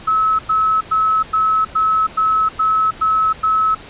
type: tone bursts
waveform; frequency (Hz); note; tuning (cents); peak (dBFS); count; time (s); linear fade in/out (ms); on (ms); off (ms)
sine; 1294; E6; -32; -12; 9; 0.07-3.75; 10; 320; 100
effects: pink hiss -37 dBFS RMS until 3.89 s + resampled to 8000 Hz